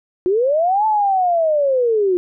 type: linear two-way sweep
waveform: sine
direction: up then down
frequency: 349.2 to 880 to 349.2 Hz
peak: -13 dBFS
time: 0.26-2.17 s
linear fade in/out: 0 ms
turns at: 0.86 s
effects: none